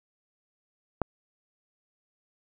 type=click; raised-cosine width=1 ms; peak=-11 dBFS; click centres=1.017 s; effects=none